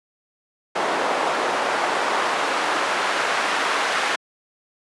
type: noise with band-pass filter sweep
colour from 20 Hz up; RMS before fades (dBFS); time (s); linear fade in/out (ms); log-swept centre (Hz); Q
pink; -22; 0.75-4.16; 10; 760 to 1500; 0.84
effects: high-pass 300 Hz 12 dB/octave + resampled to 24000 Hz